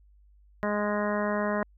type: harmonic tone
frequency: 207.7 Hz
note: G#3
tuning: in tune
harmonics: 1 / 2 / 3 / 4 / 5 / 6 / 7 / 8 / 9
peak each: -30 / -34 / -30 / -40 / -34 / -40 / -39 / -40 / -38 dBFS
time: 0.63-1.63 s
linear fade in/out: 0 ms
effects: added 50 Hz sine -55 dBFS peak until 1.77 s

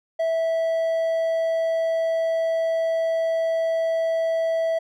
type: tone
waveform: triangle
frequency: 655 Hz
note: E5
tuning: 11 cents flat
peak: -18 dBFS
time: 0.19-4.79 s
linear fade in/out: 10 ms
effects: none

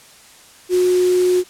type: tone in noise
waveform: sine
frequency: 362.9 Hz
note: F#4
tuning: 34 cents flat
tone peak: -12 dBFS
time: 0.69-1.44 s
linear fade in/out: 50 ms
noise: white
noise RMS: -30 dBFS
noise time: 0.69-1.44 s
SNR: +15 dB
effects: white hiss -45 dBFS RMS until 1.49 s + low-pass 10000 Hz 12 dB/octave

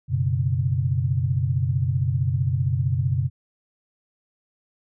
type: chord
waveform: sine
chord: F# suspended fourth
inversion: none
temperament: just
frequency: 92.5 / 123.33 / 138.75 Hz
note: F#2 / B2 / C#3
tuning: 0 / -2 / +2 cents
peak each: -25 / -23 / -24 dBFS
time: 0.08-3.3 s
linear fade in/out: 50 ms
effects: none

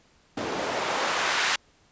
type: noise with band-pass filter sweep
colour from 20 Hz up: white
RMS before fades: -27 dBFS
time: 0.37-1.56 s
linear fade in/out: 5 ms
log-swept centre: 320 to 1800 Hz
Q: 0.92
effects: pink hiss -61 dBFS RMS until 1.91 s + resampled to 16000 Hz

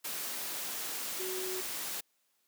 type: tone in noise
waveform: sine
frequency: 371.7 Hz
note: F#4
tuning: 8 cents sharp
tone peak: -37 dBFS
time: 1.19-1.61 s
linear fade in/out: 10 ms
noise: white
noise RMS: -38 dBFS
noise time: 0.04-2.01 s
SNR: -2 dB
effects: white hiss -75 dBFS RMS until 2.47 s + high-pass 200 Hz 12 dB/octave

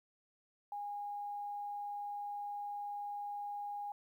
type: tone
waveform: sine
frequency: 819 Hz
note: G#5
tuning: 24 cents flat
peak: -39 dBFS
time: 0.72-3.92 s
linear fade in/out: 2 ms
effects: 12-bit

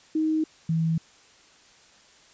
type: tone pair in turn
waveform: sine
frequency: 314 / 162.54 Hz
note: D#4 / E3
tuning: +16 / -24 cents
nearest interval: major seventh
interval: 1140 cents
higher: first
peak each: -21 dBFS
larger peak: neither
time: 0.15-0.44 / 0.69-0.98 s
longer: neither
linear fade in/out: 5 ms
effects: white hiss -55 dBFS RMS until 2.33 s + resampled to 16000 Hz

